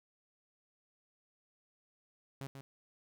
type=tone with echo; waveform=sawtooth; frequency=136.5 Hz; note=C#3; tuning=26 cents flat; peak=-37 dBFS; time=2.41-2.47 s; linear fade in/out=0 ms; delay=140 ms; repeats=1; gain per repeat=-6 dB; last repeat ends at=2.61 s; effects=none